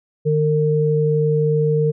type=tone pair together; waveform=sine; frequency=152.07 / 455.7 Hz; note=D#3 / A#4; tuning=-39 / -39 cents; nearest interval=octave + perfect fifth; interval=1900 cents; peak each=-17 dBFS; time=0.25-1.92 s; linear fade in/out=20 ms; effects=none